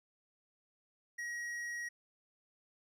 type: tone with tanh clipping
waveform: sine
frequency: 1900 Hz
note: A#6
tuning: 33 cents sharp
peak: -40 dBFS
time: 1.18-1.89 s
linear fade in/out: 10 ms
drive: 10 dB
effects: none